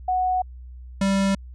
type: tone pair in turn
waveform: sine / square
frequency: 738 / 195.47 Hz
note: F#5 / G3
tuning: -5 / -5 cents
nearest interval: octave + major seventh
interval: 2300 cents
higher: first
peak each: -19 dBFS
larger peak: neither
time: 0.08-0.42 / 1.01-1.35 s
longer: neither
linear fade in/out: 5 ms
effects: added 62 Hz sine -37 dBFS peak until 1.54 s + resampled to 22050 Hz